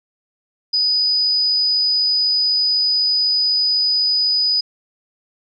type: tone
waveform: sine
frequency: 4974 Hz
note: D#8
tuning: 1 cent flat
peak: -14 dBFS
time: 0.73-4.61 s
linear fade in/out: 10 ms
effects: none